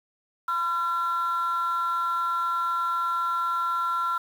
sine tone pair together, 1013.6 / 1362 Hz, B5 / F6, +45 / -44 cents, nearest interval perfect fourth, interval 511 cents, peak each -28 / -23 dBFS, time 0.48-4.18 s, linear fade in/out 5 ms, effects tanh soft clip ceiling -20 dBFS + 8-bit

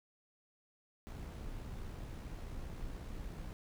brown noise with amplitude modulation, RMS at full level -43 dBFS, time 1.07-3.53 s, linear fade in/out 0 ms, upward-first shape sine, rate 64.5 Hz, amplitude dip 30%, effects none

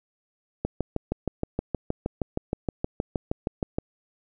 click train, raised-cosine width 2 ms, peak -12 dBFS, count 21, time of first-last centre 0.65-3.785 s, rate 6.38 Hz, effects none

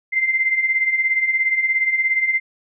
sine beating tone pair, 2069 / 2086 Hz, C7 / C7, -20 / -6 cents, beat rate 17 Hz, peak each -23 / -17 dBFS, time 0.12-2.4 s, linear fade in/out 20 ms, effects none

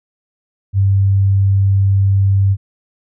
sine tone, 98 Hz, G2, in tune, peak -9 dBFS, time 0.73-2.57 s, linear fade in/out 50 ms, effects none

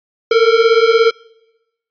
square beating tone pair, 446.7 / 463.7 Hz, A4 / A#4, +26 / -9 cents, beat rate 17 Hz, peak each -12 dBFS, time 0.31-1.11 s, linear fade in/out 5 ms, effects noise-tail reverb RT60 1.0 s tail -26 dB re dry + resampled to 11025 Hz

